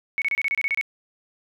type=tone bursts; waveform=sine; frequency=2217 Hz; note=C#7; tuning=in tune; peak=-20 dBFS; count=10; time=0.18-0.812 s; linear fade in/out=0 ms; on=38 ms; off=28 ms; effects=none